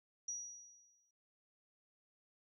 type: tone with exponential decay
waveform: sine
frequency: 5790 Hz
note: F#8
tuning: 38 cents flat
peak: -37 dBFS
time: 0.28-1.11 s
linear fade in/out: 5 ms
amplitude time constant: 180 ms
effects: noise-tail reverb RT60 0.1 s tail -26 dB re dry